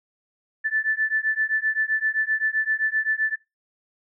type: beating tone pair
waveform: sine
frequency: 1751 / 1758.7 Hz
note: A6 / A6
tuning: -9 / -1 cents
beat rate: 7.7 Hz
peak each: -24 dBFS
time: 0.64-3.36 s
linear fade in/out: 20 ms
effects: noise-tail reverb RT60 0.2 s tail -19 dB re dry